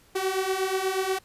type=beating tone pair; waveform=sawtooth; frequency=374.9 / 383.2 Hz; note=F#4 / G4; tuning=+23 / -39 cents; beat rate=8.3 Hz; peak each=-25 / -23 dBFS; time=0.15-1.19 s; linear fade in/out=10 ms; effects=pink hiss -58 dBFS RMS until 1.24 s + resampled to 32000 Hz